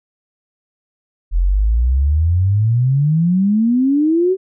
sine exponential sweep, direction up, 41.2 to 387.4 Hz, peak -11 dBFS, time 1.31-4.37 s, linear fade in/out 50 ms, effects none

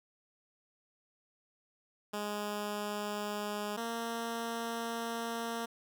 10% pulse tone pair in turn, 207.7 / 231 Hz, G#3 / A#3, 0 / -16 cents, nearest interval major second, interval 184 cents, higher second, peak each -27 / -27 dBFS, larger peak neither, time 2.13-3.77 / 3.77-5.66 s, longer second, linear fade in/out 10 ms, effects none

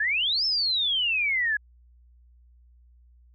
sine exponential two-way sweep, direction up then down, 1662 to 5370 to 1662 Hz, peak -22 dBFS, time 0-1.57 s, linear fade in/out 5 ms, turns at 0.45 s, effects added 60 Hz sine -53 dBFS peak until 3.34 s

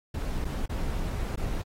brown noise with dropouts, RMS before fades -30 dBFS, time 0.14-1.62 s, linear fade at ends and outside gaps 5 ms, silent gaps 0.445-0.45 / 0.659-0.694 / 1.359-1.374 s, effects AAC 48 kbps

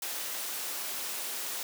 white high-pass noise, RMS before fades -36 dBFS, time 0.02-1.63 s, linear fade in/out 2 ms, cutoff 300 Hz, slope 12 dB/octave, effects none

